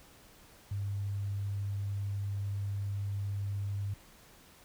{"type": "tone", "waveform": "sine", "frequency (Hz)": 100, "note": "G2", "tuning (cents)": 35, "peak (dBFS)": -32, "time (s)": [0.71, 3.94], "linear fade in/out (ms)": 5, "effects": ["pink hiss -58 dBFS RMS until 4.64 s"]}